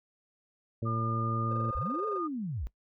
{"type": "harmonic tone", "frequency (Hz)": 113.8, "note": "A#2", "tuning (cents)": -41, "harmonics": [1, 2, 3, 4, 5], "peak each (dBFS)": [-31, -37, -41, -43, -45], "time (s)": [0.82, 1.71], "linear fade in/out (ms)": 5}
{"type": "tone with pitch glide", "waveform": "sine", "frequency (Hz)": [1207, 1221.7], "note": ["D6", "D#6"], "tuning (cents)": [47, -32], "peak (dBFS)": -33, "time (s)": [0.85, 2.28], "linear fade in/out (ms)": 20, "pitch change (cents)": 21, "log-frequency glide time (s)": [0.95, 1.81]}
{"type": "tone bursts", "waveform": "triangle", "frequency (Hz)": 523.3, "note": "C5", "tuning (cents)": 0, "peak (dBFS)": -38, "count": 16, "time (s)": [1.51, 2.176], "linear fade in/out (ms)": 2, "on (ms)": 21, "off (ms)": 22}
{"type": "linear two-way sweep", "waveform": "sine", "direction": "up then down", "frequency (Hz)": [41.2, 446.6, 41.2], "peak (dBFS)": -32, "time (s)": [1.75, 2.67], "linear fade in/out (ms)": 0, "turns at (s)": 2.06}
{"effects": ["noise-tail reverb RT60 0.1 s tail -20 dB re dry"]}